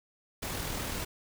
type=noise with amplitude modulation; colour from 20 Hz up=pink; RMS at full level=-34 dBFS; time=0.42-1.05 s; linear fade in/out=10 ms; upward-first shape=sine; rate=40 Hz; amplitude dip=35%; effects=none